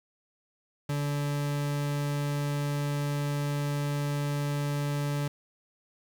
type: tone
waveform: 40% pulse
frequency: 144.6 Hz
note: D3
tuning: 27 cents flat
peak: -27 dBFS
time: 0.89-5.28 s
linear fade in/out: 5 ms
effects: 9-bit